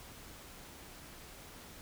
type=silence; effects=pink hiss -52 dBFS RMS until 1.81 s